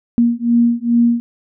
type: beating tone pair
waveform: sine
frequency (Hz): 234.9 / 237.3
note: A#3 / A#3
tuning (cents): +13 / +31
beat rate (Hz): 2.4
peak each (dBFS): -14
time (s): 0.18-1.2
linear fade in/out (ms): 0
effects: none